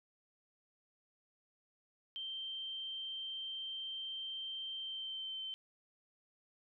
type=tone with pitch glide; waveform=sine; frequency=3136 to 3095 Hz; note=G7 to G7; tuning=0 to -23 cents; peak=-40 dBFS; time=2.16-5.54 s; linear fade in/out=0 ms; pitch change=-23 cents; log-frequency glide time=4.78-5.42 s; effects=none